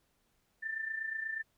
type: tone with amplitude modulation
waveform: sine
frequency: 1780 Hz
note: A6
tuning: 20 cents sharp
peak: -32 dBFS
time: 0.62-1.43 s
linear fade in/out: 20 ms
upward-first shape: sine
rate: 28.3 Hz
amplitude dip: 65%
effects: pink hiss -75 dBFS RMS until 1.57 s